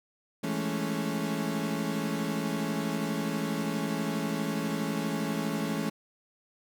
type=chord; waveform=35% pulse; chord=A major seventh; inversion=second; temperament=equal; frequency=164.81 / 207.7 / 220 / 277.2 Hz; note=E3 / G#3 / A3 / C#4; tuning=0 / 0 / 0 / 0 cents; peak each=-33 dBFS; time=0.43-5.9 s; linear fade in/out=10 ms; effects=none